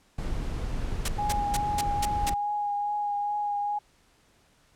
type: noise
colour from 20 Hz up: brown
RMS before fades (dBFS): -31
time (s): 0.18-2.34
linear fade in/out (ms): 5
type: noise bursts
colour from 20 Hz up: white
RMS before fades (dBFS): -28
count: 6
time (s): 1.05-2.298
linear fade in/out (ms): 5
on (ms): 33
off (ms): 210
type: tone with vibrato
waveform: sine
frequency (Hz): 824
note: G#5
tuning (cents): -14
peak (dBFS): -26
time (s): 1.18-3.79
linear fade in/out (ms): 10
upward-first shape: triangle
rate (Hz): 2.4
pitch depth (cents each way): 19
effects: pink hiss -63 dBFS RMS until 4.75 s + low-pass 10000 Hz 12 dB/octave